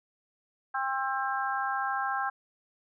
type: harmonic tone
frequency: 266.3 Hz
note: C4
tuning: 31 cents sharp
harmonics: 3 / 4 / 5 / 6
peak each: -32 / -34 / -34 / -34 dBFS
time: 0.74-2.3 s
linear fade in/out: 10 ms
effects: none